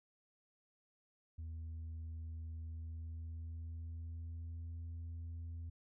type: tone with pitch glide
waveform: sine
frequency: 81 to 83.33 Hz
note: E2 to E2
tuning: -30 to +19 cents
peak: -40 dBFS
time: 1.38-5.7 s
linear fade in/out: 10 ms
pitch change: +49 cents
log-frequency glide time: 2.62-4.77 s
effects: tanh soft clip ceiling -42 dBFS